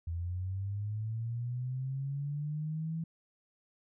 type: linear sweep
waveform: sine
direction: up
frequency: 82.41 to 164.81 Hz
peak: -33 dBFS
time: 0.07-3.04 s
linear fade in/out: 5 ms
effects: none